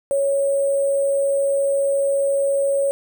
sine tone with sample-and-hold, 554.4 Hz, C#5, in tune, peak -16 dBFS, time 0.11-2.91 s, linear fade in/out 0 ms, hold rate 8820 Hz, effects none

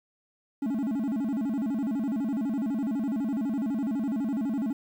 triangle tone with vibrato, 246.9 Hz, B3, in tune, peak -24 dBFS, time 0.62-4.73 s, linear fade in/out 5 ms, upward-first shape square, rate 12 Hz, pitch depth 220 cents each way, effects 10-bit

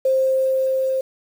sine tone with level ramp, 527 Hz, C5, 12 cents sharp, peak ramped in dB -14 to -18 dBFS, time 0.05-1.01 s, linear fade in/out 5 ms, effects 7-bit

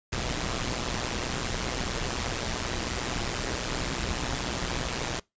pink noise with amplitude modulation, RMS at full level -27 dBFS, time 0.12-5.2 s, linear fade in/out 10 ms, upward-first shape sine, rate 123 Hz, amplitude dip 80%, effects noise-tail reverb RT60 0.2 s tail -24 dB re dry + resampled to 16000 Hz

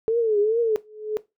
sine tone with vibrato, 438.7 Hz, A4, 5 cents flat, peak -17 dBFS, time 0.08-0.76 s, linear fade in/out 0 ms, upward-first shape triangle, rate 2.4 Hz, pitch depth 140 cents each way
sine tone with exponential growth, 428 Hz, A4, 48 cents flat, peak -19 dBFS, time 0.73-1.17 s, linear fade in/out 0 ms, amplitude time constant 94 ms
effects noise-tail reverb RT60 0.2 s tail -17 dB re dry

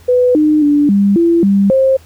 sine tone with pitch steps, 497.4 / 304.5 / 291.5 / 200.1 / 337.7 / 198.2 / 531 Hz, B4 / D#4 / D4 / G3 / E4 / G3 / C5, +12 / -37 / -13 / +36 / +42 / +19 / +25 cents, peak -7 dBFS, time 0.08-1.97 s, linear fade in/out 10 ms, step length 270 ms, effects added 82 Hz sine -41 dBFS peak until 2.05 s + pink hiss -46 dBFS RMS until 2.05 s

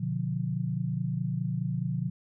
sine chord, B diminished, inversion none, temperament just, 123.47 / 148.16 / 177.8 Hz, B2 / D3 / F3, 0 / +16 / +31 cents, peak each -32 dBFS, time 0-2.1 s, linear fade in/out 10 ms, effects none

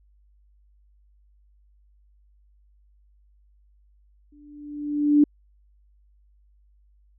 sine tone with exponential growth, 293.7 Hz, D4, in tune, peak -11 dBFS, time 4.32-5.24 s, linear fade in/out 5 ms, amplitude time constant 200 ms, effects added 50 Hz sine -56 dBFS peak until 7.18 s

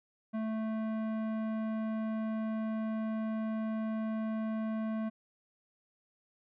sine tone with tanh clipping, 220 Hz, A3, in tune, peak -34 dBFS, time 0.33-5.1 s, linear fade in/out 20 ms, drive 15 dB, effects none

